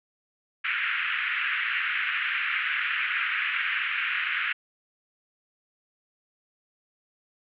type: band-pass noise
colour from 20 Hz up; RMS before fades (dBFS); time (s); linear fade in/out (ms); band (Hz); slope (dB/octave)
pink; -28; 0.64-4.53; 10; 1400 to 2800; 48
effects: none